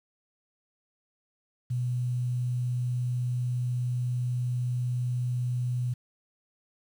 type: tone with quantisation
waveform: sine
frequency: 123.47 Hz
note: B2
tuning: in tune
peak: -26 dBFS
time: 1.7-5.94 s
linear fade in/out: 10 ms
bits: 9
effects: none